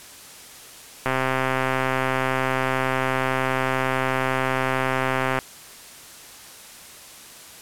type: click train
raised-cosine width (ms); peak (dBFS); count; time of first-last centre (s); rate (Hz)
0.5; -7; 568; 1.06-5.388; 131
effects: white hiss -43 dBFS RMS until 7.61 s + low-pass 12000 Hz 12 dB/octave